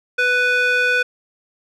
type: tone with band-pass filter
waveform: square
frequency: 495.7 Hz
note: B4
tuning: 6 cents sharp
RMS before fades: -17 dBFS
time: 0.18-1.03 s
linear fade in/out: 10 ms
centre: 1900 Hz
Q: 5.1
effects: none